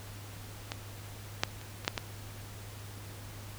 clicks, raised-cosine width 0.2 ms, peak -17 / -8 / -30 / -23 / -9 / -14 dBFS, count 6, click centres 0.719 / 1.435 / 1.614 / 1.848 / 1.879 / 1.978 s, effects added 102 Hz sine -45 dBFS peak until 3.58 s + pink hiss -49 dBFS RMS until 3.58 s

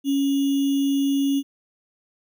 sine tone with sample-and-hold, 277.2 Hz, C#4, in tune, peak -18 dBFS, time 0.04-1.43 s, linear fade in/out 50 ms, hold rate 3150 Hz, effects none

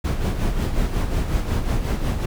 brown noise with tremolo, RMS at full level -19 dBFS, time 0.04-2.26 s, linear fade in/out 10 ms, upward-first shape sine, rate 5.5 Hz, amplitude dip 55%, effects none

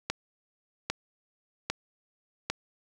click train, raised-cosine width 0.2 ms, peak -11 dBFS, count 4, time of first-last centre 0.1-2.5 s, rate 1.25 Hz, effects none

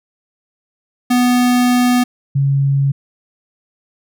square / sine tone pair in turn, 246.9 / 138.57 Hz, B3 / C#3, 0 / 0 cents, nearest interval minor seventh, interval 1000 cents, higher first, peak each -11 dBFS, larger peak neither, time 1.1-2.04 / 2.35-2.92 s, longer first, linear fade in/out 10 ms, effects none

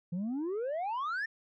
sine exponential sweep, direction up, 166.1 to 1835 Hz, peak -29 dBFS, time 0.12-1.26 s, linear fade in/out 10 ms, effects tanh soft clip ceiling -31 dBFS

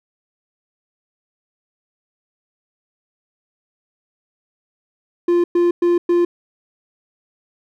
triangle tone bursts, 348 Hz, F4, 6 cents flat, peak -10 dBFS, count 4, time 5.28-6.25 s, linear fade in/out 5 ms, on 160 ms, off 110 ms, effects none

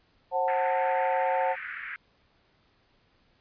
sine chord, F# diminished, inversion second, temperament just, 532.8 / 740 / 888 Hz, C5 / F#5 / A5, +31 / 0 / +16 cents, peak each -28 dBFS, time 0.31-1.56 s, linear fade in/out 50 ms
white band-pass noise, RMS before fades -38 dBFS, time 0.48-1.96 s, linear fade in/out 0 ms, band 1400 to 2200 Hz, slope 48 dB/octave
effects pink hiss -66 dBFS RMS until 3.4 s + resampled to 11025 Hz

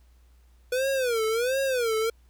square tone with vibrato, 488.1 Hz, B4, 20 cents flat, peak -24 dBFS, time 0.72-2.1 s, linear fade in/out 5 ms, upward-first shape sine, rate 1.4 Hz, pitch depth 190 cents each way, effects added 60 Hz sine -54 dBFS peak until 2.29 s + pink hiss -68 dBFS RMS until 2.29 s

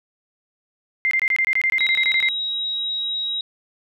sine tone bursts, 2093 Hz, C7, in tune, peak -16 dBFS, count 15, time 1.05-2.287 s, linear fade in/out 0 ms, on 61 ms, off 23 ms
sine tone, 3824 Hz, A#7, 43 cents sharp, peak -22 dBFS, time 1.79-3.41 s, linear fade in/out 2 ms
effects none

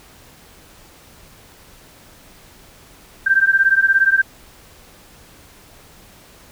sine beating tone pair, 1568 / 1585 Hz, G6 / G6, 0 / +19 cents, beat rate 17 Hz, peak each -14 / -15 dBFS, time 3.26-4.22 s, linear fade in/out 10 ms, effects pink hiss -46 dBFS RMS until 6.51 s

